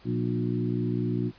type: harmonic tone with a mistuned harmonic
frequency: 60 Hz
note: B1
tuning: 49 cents flat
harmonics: 2 / 3 / 4 / 5 / 6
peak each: -29 / -31 / -32 / -33 / -34 dBFS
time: 0.04-1.32 s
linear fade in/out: 50 ms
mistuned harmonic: 5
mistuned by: +25 cents
effects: pink hiss -55 dBFS RMS until 1.38 s + resampled to 11025 Hz